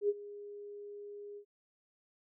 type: tone with ADSR envelope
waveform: sine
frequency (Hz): 410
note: G#4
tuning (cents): -22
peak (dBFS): -25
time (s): 0.01-1.45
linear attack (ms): 80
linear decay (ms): 38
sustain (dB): -19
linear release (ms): 80
effects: none